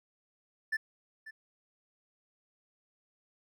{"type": "tone with echo", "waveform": "triangle", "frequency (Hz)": 1760, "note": "A6", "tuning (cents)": 0, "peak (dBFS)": -27, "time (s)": [0.72, 0.77], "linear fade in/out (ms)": 10, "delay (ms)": 540, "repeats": 1, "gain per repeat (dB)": -15, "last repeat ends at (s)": 1.31, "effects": []}